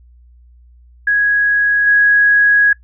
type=tone with level steps; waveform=sine; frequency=1661.2 Hz; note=G#6; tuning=in tune; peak=-10 / -7 dBFS; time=1.07-2.73 s; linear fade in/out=5 ms; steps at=1.86 s; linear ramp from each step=20 ms; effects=noise-tail reverb RT60 0.1 s tail -21 dB re dry + added 60 Hz sine -42 dBFS peak until 2.83 s